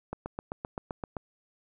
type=click train; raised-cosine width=1 ms; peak=-20 dBFS; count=9; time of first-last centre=0.13-1.168 s; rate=7.71 Hz; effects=none